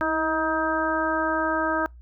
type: harmonic tone with a mistuned harmonic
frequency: 315.9 Hz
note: D#4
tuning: 26 cents sharp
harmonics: 1 / 2 / 3 / 4 / 5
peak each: -28 / -28 / -28 / -28 / -28 dBFS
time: 0.01-1.86 s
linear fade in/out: 0 ms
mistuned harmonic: 1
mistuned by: +33 cents
effects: noise-tail reverb RT60 0.2 s tail -26 dB re dry + added 60 Hz sine -43 dBFS peak until 2.01 s